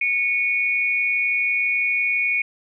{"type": "tone pair together", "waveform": "sine", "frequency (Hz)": [2217, 2449], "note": ["C#7", "D#7"], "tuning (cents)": [0, -28], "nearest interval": "major second", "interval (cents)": 172, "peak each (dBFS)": -21, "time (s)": [0.01, 2.42], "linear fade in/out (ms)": 5, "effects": []}